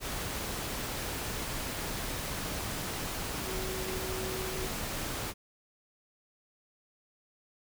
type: tone in noise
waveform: sine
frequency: 375.2 Hz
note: F#4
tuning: 24 cents sharp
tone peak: -38 dBFS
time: 3.43-4.69 s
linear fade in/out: 50 ms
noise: pink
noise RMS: -36 dBFS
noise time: 0-5.34 s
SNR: -5 dB
effects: none